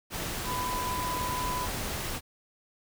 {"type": "tone in noise", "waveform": "sine", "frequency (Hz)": 998, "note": "B5", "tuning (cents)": 18, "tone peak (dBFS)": -31, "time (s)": [0.45, 1.69], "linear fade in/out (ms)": 50, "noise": "pink", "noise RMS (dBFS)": -34, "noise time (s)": [0.1, 2.21], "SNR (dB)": 0, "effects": []}